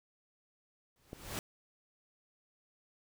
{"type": "noise with exponential growth", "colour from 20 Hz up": "pink", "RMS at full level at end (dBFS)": -36, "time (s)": [0.96, 1.39], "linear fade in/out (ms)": 1, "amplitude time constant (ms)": 92}
{"type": "click", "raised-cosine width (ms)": 2, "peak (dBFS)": -29, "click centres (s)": 1.131}
{"effects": []}